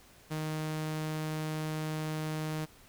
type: tone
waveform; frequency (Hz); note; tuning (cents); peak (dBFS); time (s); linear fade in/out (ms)
sawtooth; 155.56; D#3; 0; -29; 0.3-2.66; 20
effects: pink hiss -58 dBFS RMS until 2.88 s

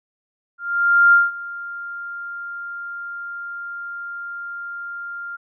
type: tone with ADSR envelope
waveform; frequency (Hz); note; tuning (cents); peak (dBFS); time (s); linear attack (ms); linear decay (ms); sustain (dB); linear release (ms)
sine; 1396.9; F6; 0; -8; 0.58-5.37; 550; 180; -20; 19
effects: none

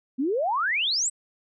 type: exponential sweep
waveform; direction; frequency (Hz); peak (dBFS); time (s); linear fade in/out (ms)
sine; up; 243.3 to 8400; -22; 0.18-1.1; 20
effects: none

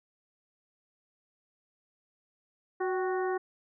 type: harmonic tone with a mistuned harmonic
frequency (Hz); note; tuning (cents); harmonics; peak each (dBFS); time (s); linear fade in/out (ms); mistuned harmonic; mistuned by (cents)
369.2; F#4; -4; 1 / 2 / 3 / 4 / 5; -29 / -35 / -39 / -41 / -43; 2.8-3.38; 10; 2; +62
effects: none

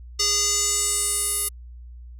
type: tone with band-pass filter sweep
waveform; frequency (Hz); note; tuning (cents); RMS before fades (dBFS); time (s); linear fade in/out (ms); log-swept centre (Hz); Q
square; 410; G#4; -22; -23; 0.19-1.49; 10; 5600 to 11000; 4
effects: added 60 Hz sine -38 dBFS peak until 2.19 s

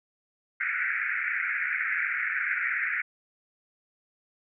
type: band-pass noise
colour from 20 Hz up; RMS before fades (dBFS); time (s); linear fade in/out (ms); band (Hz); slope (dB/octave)
white; -29; 0.6-3.02; 10; 1400 to 2300; 96
effects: none

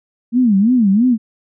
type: tone with vibrato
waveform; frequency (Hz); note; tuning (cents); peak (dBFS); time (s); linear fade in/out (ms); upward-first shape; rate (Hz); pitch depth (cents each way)
sine; 221.7; A3; +13; -9; 0.32-1.18; 50; sine; 3; 250
effects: none

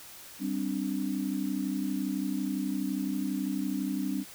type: chord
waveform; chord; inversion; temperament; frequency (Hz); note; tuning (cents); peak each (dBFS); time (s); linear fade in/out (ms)
sine; G suspended fourth; none; equal; 196 / 261.6 / 293.7; G3 / C4 / D4; 0 / 0 / 0; -33; 0.39-4.25; 50
effects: white hiss -48 dBFS RMS until 4.34 s

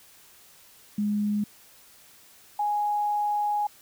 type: tone pair in turn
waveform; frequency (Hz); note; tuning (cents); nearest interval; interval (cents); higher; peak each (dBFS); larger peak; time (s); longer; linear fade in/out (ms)
sine; 207.7 / 830.8; G#3 / G#5; 0 / 0; 2 octaves; 2400; second; -23; neither; 0.98-1.44 / 2.59-3.67; second; 5
effects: white hiss -54 dBFS RMS until 3.81 s

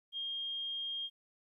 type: tone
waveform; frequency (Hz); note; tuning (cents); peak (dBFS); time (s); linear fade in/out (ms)
sine; 3225; G7; +48; -36; 0.12-1.1; 50
effects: 13-bit

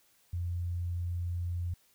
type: tone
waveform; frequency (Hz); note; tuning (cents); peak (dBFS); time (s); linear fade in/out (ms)
sine; 87.31; F2; 0; -31; 0.33-1.74; 5
effects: white hiss -67 dBFS RMS until 1.94 s

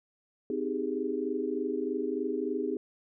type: chord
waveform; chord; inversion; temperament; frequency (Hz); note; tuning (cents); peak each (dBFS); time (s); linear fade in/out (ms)
sine; Ab major seventh; first; equal with one note detuned; 257.9 / 311.1 / 392 / 415.3; C4 / Eb4 / G4 / Ab4; -25 / 0 / 0 / 0; -35 / -35 / -34 / -34; 0.5-2.77; 2
effects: none

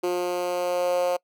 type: tone with high-pass filter sweep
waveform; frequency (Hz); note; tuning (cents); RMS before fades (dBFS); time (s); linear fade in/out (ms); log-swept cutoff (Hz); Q
10% pulse; 178; F3; +33; -25; 0.03-1.17; 10; 380 to 570; 5.8
effects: noise-tail reverb RT60 0.1 s tail -25 dB re dry

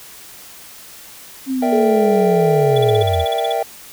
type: linear sweep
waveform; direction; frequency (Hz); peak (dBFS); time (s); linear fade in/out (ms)
sine; down; 270 to 77.78; -17; 1.46-3.26; 50
type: chord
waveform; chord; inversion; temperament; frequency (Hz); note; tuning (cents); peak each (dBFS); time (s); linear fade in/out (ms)
triangle; E half-diminished seventh; second; equal; 466.2 / 587.3 / 659.3 / 784; Bb4 / D5 / E5 / G5; 0 / 0 / 0 / 0; -21 / -24 / -19 / -19; 1.62-3.63; 5
type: tone with vibrato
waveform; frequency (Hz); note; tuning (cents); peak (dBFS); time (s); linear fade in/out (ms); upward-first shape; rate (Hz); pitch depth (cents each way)
sine; 427.3; G#4; +49; -14; 1.72-3.03; 10; sine; 1.6; 14
type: tone bursts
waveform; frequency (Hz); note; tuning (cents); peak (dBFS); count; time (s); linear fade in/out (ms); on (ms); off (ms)
triangle; 3409; G#7; +45; -20; 13; 2.76-3.524; 5; 20; 42
effects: white hiss -39 dBFS RMS until 3.92 s

